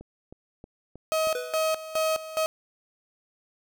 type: click train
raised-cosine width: 2 ms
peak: -30 dBFS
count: 5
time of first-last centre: 0.01-1.272 s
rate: 3.17 Hz
type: tone with tremolo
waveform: 35% pulse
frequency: 634 Hz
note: D#5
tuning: 32 cents sharp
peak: -21 dBFS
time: 1.12-2.46 s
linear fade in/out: 0 ms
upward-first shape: square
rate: 2.4 Hz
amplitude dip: 80%
type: tone with exponential decay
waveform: square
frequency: 494.9 Hz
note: B4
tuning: 4 cents sharp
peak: -27 dBFS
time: 1.35-1.75 s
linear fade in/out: 2 ms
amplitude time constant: 85 ms
effects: none